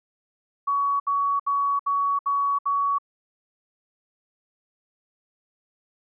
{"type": "tone bursts", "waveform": "sine", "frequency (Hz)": 1125, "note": "C#6", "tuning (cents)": 25, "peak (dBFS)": -20, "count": 6, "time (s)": [0.67, 2.985], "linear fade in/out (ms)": 10, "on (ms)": 330, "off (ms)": 67, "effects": []}